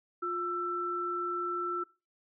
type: tone pair together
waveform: sine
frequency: 353.1 / 1333.1 Hz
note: F4 / E6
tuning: +19 / +19 cents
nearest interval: octave + major seventh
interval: 2300 cents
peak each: -36 / -32 dBFS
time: 0.22-1.84 s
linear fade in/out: 10 ms
effects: noise-tail reverb RT60 0.3 s tail -22 dB re dry